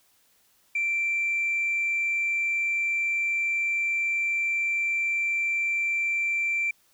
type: tone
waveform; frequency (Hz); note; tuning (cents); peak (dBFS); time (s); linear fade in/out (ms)
sine; 2349; D7; 0; -22; 0.75-6.71; 5
effects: tanh soft clip ceiling -20 dBFS + white hiss -64 dBFS RMS until 6.93 s